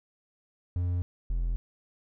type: tone pair in turn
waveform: triangle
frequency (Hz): 88.6 / 42.48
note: F2 / F1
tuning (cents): +25 / -47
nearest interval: octave + minor second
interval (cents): 1272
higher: first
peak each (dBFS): -24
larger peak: neither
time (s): 0.76-1.02 / 1.3-1.56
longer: neither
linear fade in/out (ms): 0
effects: none